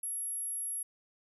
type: tone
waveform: sine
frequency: 11220 Hz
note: F9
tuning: 7 cents sharp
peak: -32 dBFS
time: 0.03-0.83 s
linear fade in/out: 5 ms
effects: tanh soft clip ceiling -32 dBFS